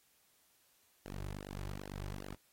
sawtooth tone with flanger, 49 Hz, G1, in tune, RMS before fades -44 dBFS, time 1.05-2.35 s, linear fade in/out 10 ms, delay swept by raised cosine 0.83 to 4.33 ms, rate 2.5 Hz, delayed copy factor -0.9, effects white hiss -71 dBFS RMS until 2.52 s + AAC 48 kbps

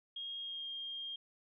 sine tone with pitch glide, 3255 to 3218 Hz, G#7 to G7, -36 to +45 cents, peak -40 dBFS, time 0.16-1.16 s, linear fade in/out 5 ms, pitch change -19 cents, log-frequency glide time 0.4-0.67 s, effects none

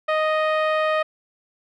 10% pulse tone with low-pass filter, 622.3 Hz, D#5, in tune, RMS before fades -21 dBFS, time 0.08-1.03 s, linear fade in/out 10 ms, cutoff 1500 Hz, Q 0.53, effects none

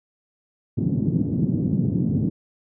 pink band-pass noise, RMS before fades -22 dBFS, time 0.77-2.3 s, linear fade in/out 10 ms, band 120 to 280 Hz, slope 24 dB/octave, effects none

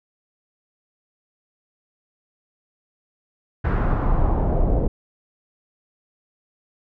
brown noise with low-pass filter sweep, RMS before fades -19 dBFS, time 3.64-4.88 s, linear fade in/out 10 ms, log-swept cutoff 1600 to 530 Hz, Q 2, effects none

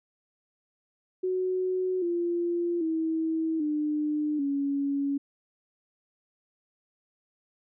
sine tone with pitch steps, 370 / 345.2 / 322.1 / 300.5 / 280.4 Hz, F#4 / F4 / E4 / D4 / C#4, 0 / -20 / -40 / +40 / +20 cents, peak -25 dBFS, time 1.23-5.18 s, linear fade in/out 10 ms, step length 790 ms, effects none

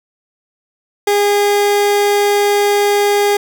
30% pulse tone, 408.6 Hz, G#4, 28 cents flat, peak -8 dBFS, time 1.07-3.37 s, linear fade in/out 5 ms, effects none

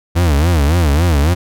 40% pulse tone with vibrato, 78.9 Hz, D#2, 25 cents sharp, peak -9 dBFS, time 0.15-1.35 s, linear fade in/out 20 ms, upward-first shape sine, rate 3.6 Hz, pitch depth 210 cents each way, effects none

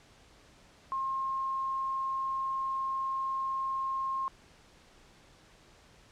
sine tone, 1068 Hz, C6, 35 cents sharp, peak -30 dBFS, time 0.92-4.28 s, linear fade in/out 0 ms, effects pink hiss -59 dBFS RMS until 6.11 s + low-pass 7000 Hz 12 dB/octave

